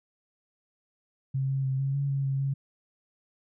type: tone with pitch steps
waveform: sine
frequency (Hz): 134.3 / 135.4 / 132.8 / 136.5 / 140.2 / 137.7 / 135.8 / 137.3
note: C3 / C#3 / C3 / C#3 / C#3 / C#3 / C#3 / C#3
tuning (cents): +46 / -40 / +26 / -26 / +20 / -11 / -35 / -16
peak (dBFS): -25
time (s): 1.34-2.54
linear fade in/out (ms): 10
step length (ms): 150
effects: none